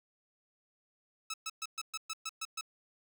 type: tone bursts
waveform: 10% pulse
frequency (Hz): 1301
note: E6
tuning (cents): -23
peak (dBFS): -28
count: 9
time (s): 1.3-2.611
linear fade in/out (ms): 5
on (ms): 39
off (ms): 120
effects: none